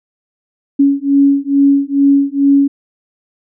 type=beating tone pair; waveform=sine; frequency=278.1 / 280.4 Hz; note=C#4 / C#4; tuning=+6 / +20 cents; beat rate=2.3 Hz; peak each=-11 dBFS; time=0.79-2.68 s; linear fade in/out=10 ms; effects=none